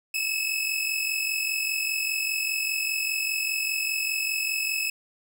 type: tone pair together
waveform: sawtooth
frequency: 2568 / 2613 Hz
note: E7 / E7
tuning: -46 / -16 cents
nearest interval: unison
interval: 30 cents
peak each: -25 dBFS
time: 0.14-4.9 s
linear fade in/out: 5 ms
effects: none